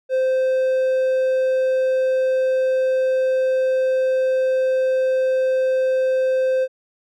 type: tone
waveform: triangle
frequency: 520 Hz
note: C5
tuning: 11 cents flat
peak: -14 dBFS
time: 0.09-6.68 s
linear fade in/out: 50 ms
effects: none